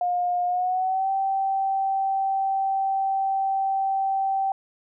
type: tone with pitch glide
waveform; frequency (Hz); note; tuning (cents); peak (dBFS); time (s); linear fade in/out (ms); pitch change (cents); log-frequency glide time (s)
sine; 712 to 776.4; F5 to G5; +33 to -17; -21; 0.01-4.52; 2; +150; 0.46-1.1
effects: none